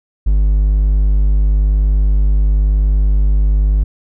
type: tone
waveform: triangle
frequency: 50.5 Hz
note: G#1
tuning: 48 cents flat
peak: -7 dBFS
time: 0.26-3.84 s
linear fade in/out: 10 ms
effects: none